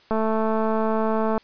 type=click train; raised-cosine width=1 ms; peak=-11 dBFS; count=280; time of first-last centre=0.11-1.378 s; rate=220 Hz; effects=white hiss -55 dBFS RMS until 1.43 s + resampled to 11025 Hz